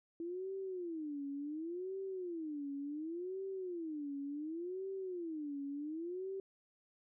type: tone with vibrato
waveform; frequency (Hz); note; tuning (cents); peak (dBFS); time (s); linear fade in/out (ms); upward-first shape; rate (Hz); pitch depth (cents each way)
sine; 329; E4; -3; -39; 0.2-6.4; 2; sine; 0.69; 280
effects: none